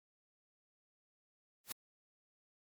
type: noise with exponential growth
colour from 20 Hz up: white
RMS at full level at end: -37 dBFS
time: 1.64-1.72 s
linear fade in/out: 1 ms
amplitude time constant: 17 ms
effects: MP3 96 kbps